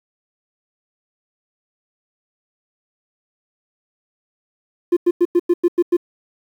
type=tone bursts; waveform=triangle; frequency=349.2 Hz; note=F4; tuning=in tune; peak=-7 dBFS; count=8; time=4.92-5.968 s; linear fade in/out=10 ms; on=47 ms; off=96 ms; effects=tanh soft clip ceiling -7 dBFS + 8-bit